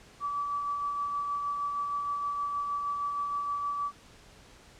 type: tone with tremolo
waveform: sine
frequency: 1152 Hz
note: D6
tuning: 34 cents flat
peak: -28 dBFS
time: 0.2-3.92 s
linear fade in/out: 50 ms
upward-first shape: sine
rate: 6.4 Hz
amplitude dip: 30%
effects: pink hiss -55 dBFS RMS until 4.79 s + low-pass 8000 Hz 12 dB/octave